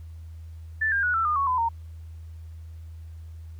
sine tone with pitch steps, 1760 / 1604.6 / 1463 / 1333.8 / 1216.1 / 1108.7 / 1010.9 / 921.6 Hz, A6 / G6 / F#6 / E6 / D#6 / C#6 / B5 / A#5, 0 / +40 / -20 / +20 / -40 / 0 / +40 / -20 cents, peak -21 dBFS, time 0.81-1.69 s, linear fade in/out 10 ms, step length 110 ms, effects added 81 Hz sine -38 dBFS peak until 3.59 s + pink hiss -64 dBFS RMS until 3.59 s

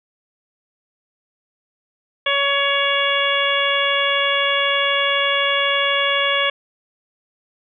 harmonic tone, 561 Hz, C#5, 21 cents sharp, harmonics 1 / 2 / 3 / 4 / 5 / 6, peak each -23 / -23 / -23 / -23 / -23 / -23 dBFS, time 2.26-6.5 s, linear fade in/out 5 ms, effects none

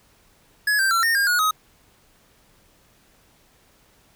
square tone with pitch steps, 1688 / 1568 / 1354 / 1834 / 1614 / 1448 / 1263 Hz, G#6 / G6 / E6 / A#6 / G#6 / F#6 / D#6, +28 / 0 / +46 / -29 / -50 / -38 / +26 cents, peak -18 dBFS, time 0.67-1.51 s, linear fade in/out 5 ms, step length 120 ms, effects pink hiss -58 dBFS RMS until 4.15 s

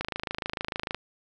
click train, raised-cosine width 0.3 ms, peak -14 dBFS, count 26, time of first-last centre 0.01-0.946 s, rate 26.7 Hz, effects none

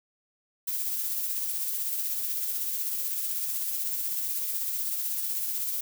violet noise with tremolo, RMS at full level -29 dBFS, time 0.67-5.81 s, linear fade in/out 10 ms, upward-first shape triangle, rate 16 Hz, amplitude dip 35%, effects none

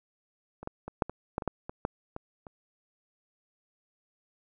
clicks, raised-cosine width 1 ms, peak -28 / -20 / -24 / -10 / -23 / -15 / -22 / -14 / -23 / -14 / -23 / -30 dBFS, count 12, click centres 0.63 / 0.674 / 0.88 / 1.022 / 1.096 / 1.381 / 1.422 / 1.477 / 1.695 / 1.851 / 2.164 / 2.468 s, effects none

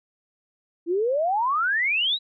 sine exponential sweep, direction up, 324.3 to 3985 Hz, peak -20 dBFS, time 0.86-2.19 s, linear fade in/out 50 ms, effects none

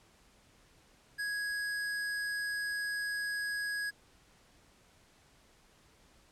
square tone, 1661.2 Hz, G#6, in tune, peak -34 dBFS, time 1.18-3.91 s, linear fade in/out 20 ms, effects pink hiss -64 dBFS RMS until 6.31 s + low-pass 10000 Hz 12 dB/octave

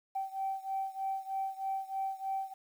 sine beating tone pair, 773 / 776.2 Hz, G5 / G5, -24 / -17 cents, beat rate 3.2 Hz, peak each -35 / -37 dBFS, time 0.15-2.54 s, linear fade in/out 10 ms, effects tanh soft clip ceiling -26 dBFS + 10-bit

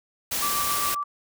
white noise, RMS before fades -27 dBFS, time 0.31-0.95 s, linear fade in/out 10 ms
sine tone with tremolo, 1163 Hz, D6, 17 cents flat, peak -25 dBFS, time 0.42-1.04 s, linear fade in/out 10 ms, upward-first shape square, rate 7.4 Hz, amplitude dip 30%
effects none

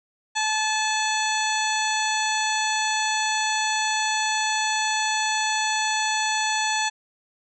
harmonic tone, 866 Hz, A5, 28 cents flat, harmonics 1 / 2 / 3 / 4 / 5 / 7 / 8 / 9, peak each -25 / -28 / -30 / -31 / -32 / -33 / -34 / -35 dBFS, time 0.35-6.9 s, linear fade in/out 20 ms, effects none

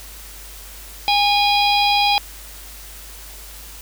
harmonic tone with a mistuned harmonic, 819 Hz, G#5, 24 cents flat, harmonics 1 / 3 / 4 / 5 / 6, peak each -16 / -21 / -22 / -23 / -24 dBFS, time 1.08-2.18 s, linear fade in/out 0 ms, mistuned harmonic 5, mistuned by -42 cents, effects added 50 Hz sine -39 dBFS peak until 3.81 s + white hiss -39 dBFS RMS until 3.81 s

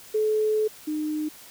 sine tone pair in turn, 430.6 / 305.4 Hz, A4 / D#4, -37 / -32 cents, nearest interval tritone, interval 595 cents, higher first, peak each -20 / -25 dBFS, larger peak first, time 0.14-0.68 / 0.87-1.29 s, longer first, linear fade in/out 10 ms, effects white hiss -47 dBFS RMS until 1.5 s

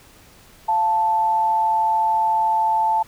sine tone pair together, 694 / 880.2 Hz, F5 / A5, -11 / 0 cents, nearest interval major third, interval 411 cents, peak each -27 / -16 dBFS, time 0.68-3.03 s, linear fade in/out 10 ms, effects pink hiss -49 dBFS RMS until 3.07 s

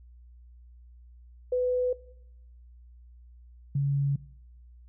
sine tone pair in turn, 499.7 / 140.22 Hz, B4 / C#3, +20 / +20 cents, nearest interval octave + minor seventh, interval 2200 cents, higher first, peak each -23 dBFS, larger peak neither, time 1.52-1.93 / 3.75-4.16 s, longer neither, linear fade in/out 5 ms, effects noise-tail reverb RT60 0.8 s tail -20 dB re dry + added 60 Hz sine -49 dBFS peak until 4.88 s

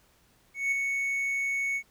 triangle tone with ADSR envelope, 2217 Hz, C#7, in tune, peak -21 dBFS, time 0.54-1.83 s, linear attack 180 ms, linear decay 6 ms, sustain -4 dB, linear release 70 ms, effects pink hiss -64 dBFS RMS until 1.9 s

